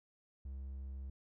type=tone; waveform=triangle; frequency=67 Hz; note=C2; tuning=42 cents sharp; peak=-40 dBFS; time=0.45-1.1 s; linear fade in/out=5 ms; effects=none